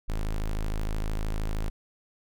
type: tone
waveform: square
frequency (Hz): 26.55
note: G#0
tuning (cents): +39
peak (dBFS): -27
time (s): 0.08-1.7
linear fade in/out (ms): 10
effects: none